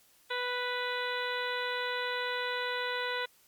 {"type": "harmonic tone", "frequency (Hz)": 493.9, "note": "B4", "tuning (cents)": 0, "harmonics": [1, 2, 3, 4, 5, 6, 7, 8], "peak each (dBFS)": [-37, -38, -37, -39, -44, -46, -42, -42], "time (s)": [0.3, 3.26], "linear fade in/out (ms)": 10, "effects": ["white hiss -64 dBFS RMS until 3.47 s", "Opus 48 kbps"]}